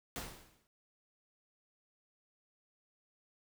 pink noise with exponential decay, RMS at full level -39 dBFS, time 0.16-0.67 s, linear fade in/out 0 ms, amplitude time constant 110 ms, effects none

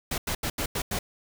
pink noise bursts at uneven times, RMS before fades -29 dBFS, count 6, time 0.11-0.18 / 0.27-0.35 / 0.43-0.5 / 0.58-0.66 / 0.75-0.82 / 0.91-0.99 s, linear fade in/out 5 ms, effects none

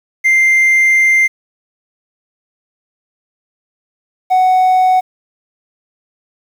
triangle tone pair in turn, 2093 / 742.8 Hz, C7 / F#5, 0 / +7 cents, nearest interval octave + tritone, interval 1793 cents, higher first, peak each -5 dBFS, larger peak neither, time 0.24-1.28 / 4.3-5.01 s, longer first, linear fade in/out 20 ms, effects tanh soft clip ceiling -1 dBFS + 7-bit

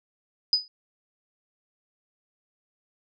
sine tone with exponential decay, 4978 Hz, D#8, in tune, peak -14 dBFS, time 0.53-0.68 s, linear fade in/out 1 ms, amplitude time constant 32 ms, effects none

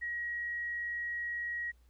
sine tone, 1901 Hz, A#6, 33 cents sharp, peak -34 dBFS, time 0.01-1.72 s, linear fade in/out 20 ms, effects added 60 Hz sine -60 dBFS peak until 1.89 s + pink hiss -74 dBFS RMS until 1.89 s

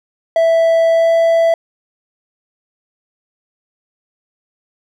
triangle tone with pitch glide, 659.3 to 663.1 Hz, E5 to E5, 0 to +10 cents, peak -7 dBFS, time 0.36-1.54 s, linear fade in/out 2 ms, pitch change +10 cents, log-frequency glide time 0.9-1.12 s, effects none

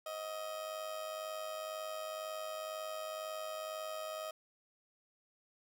30% pulse tone with amplitude modulation, 629 Hz, D#5, 19 cents sharp, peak -35 dBFS, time 0.06-4.31 s, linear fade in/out 5 ms, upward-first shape sine, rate 102 Hz, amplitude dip 55%, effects none

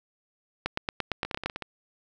two click trains, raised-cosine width 0.3 ms, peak -18 / -11 dBFS, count 7 / 8, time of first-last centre 1.25-1.623 / 0.66-1.46 s, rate 16.1 / 8.75 Hz, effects none

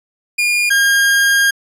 40% pulse tone pair in turn, 2424 / 1617.8 Hz, D#7 / G#6, -46 / -46 cents, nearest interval perfect fifth, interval 700 cents, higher first, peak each -12 / -9 dBFS, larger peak second, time 0.38-0.7 / 0.7-1.51 s, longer second, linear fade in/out 10 ms, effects resampled to 32000 Hz

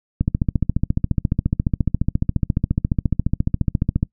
click train, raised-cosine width 5 ms, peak -5 dBFS, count 56, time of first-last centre 0.21-4.029 s, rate 14.4 Hz, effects noise-tail reverb RT60 0.1 s tail -23 dB re dry

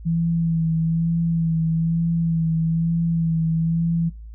sine tone with vibrato, 164.81 Hz, E3, in tune, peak -18 dBFS, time 0.05-4.1 s, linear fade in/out 20 ms, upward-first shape sine, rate 1.1 Hz, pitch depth 28 cents each way, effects noise-tail reverb RT60 0.4 s tail -23 dB re dry + added 55 Hz sine -35 dBFS peak until 4.34 s

